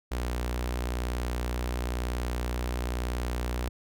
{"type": "tone with notch filter", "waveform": "sawtooth", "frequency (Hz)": 61, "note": "B1", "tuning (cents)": -21, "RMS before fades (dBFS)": -31, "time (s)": [0.11, 3.69], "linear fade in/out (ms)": 10, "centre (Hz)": 150, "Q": 1.2, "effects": []}